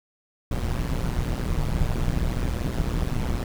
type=noise with amplitude modulation; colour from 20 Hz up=brown; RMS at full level=-21 dBFS; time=0.51-3.44 s; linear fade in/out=5 ms; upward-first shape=sine; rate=121 Hz; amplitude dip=90%; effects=none